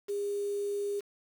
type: tone with quantisation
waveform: sine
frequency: 405.7 Hz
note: G#4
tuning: 41 cents flat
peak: -30 dBFS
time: 0.08-1.01 s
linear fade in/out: 20 ms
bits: 8
effects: none